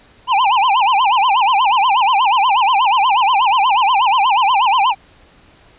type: tone with vibrato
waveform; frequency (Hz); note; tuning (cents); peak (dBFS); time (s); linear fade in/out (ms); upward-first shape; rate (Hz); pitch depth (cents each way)
square; 902; A5; +43; -11; 0.27-4.95; 50; sine; 8.3; 260
effects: pink hiss -48 dBFS RMS until 5.78 s + resampled to 8000 Hz